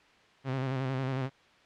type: tone with vibrato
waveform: sawtooth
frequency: 131.9 Hz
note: C3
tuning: 14 cents sharp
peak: -26 dBFS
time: 0.44-1.3 s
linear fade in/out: 50 ms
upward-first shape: square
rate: 11 Hz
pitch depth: 43 cents each way
effects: white hiss -60 dBFS RMS until 1.65 s + low-pass 3000 Hz 12 dB/octave